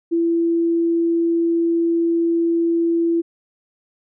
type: tone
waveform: sine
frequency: 335.6 Hz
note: E4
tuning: 31 cents sharp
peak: -15 dBFS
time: 0.11-3.22 s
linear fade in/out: 20 ms
effects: none